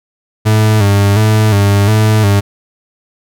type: tone with vibrato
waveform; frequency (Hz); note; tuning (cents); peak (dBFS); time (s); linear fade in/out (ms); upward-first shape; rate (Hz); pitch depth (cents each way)
40% pulse; 104.4; G#2; +10; -6; 0.45-2.41; 20; square; 1.4; 63
effects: none